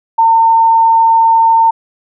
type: tone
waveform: sine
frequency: 907 Hz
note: A#5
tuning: 48 cents flat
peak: -5 dBFS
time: 0.18-1.71 s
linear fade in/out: 10 ms
effects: none